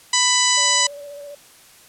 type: harmonic tone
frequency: 994 Hz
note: B5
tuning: 11 cents sharp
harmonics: 1 / 2 / 3 / 4 / 5 / 6 / 7 / 8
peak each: -23 / -23 / -23 / -23 / -23 / -23 / -23 / -23 dBFS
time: 0.13-0.87 s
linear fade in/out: 5 ms
type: tone with vibrato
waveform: sine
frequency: 575 Hz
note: D5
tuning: 37 cents flat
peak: -33 dBFS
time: 0.57-1.35 s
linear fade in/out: 5 ms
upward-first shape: square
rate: 15 Hz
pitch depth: 19 cents each way
effects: white hiss -48 dBFS RMS until 1.88 s + low-pass 12000 Hz 12 dB/octave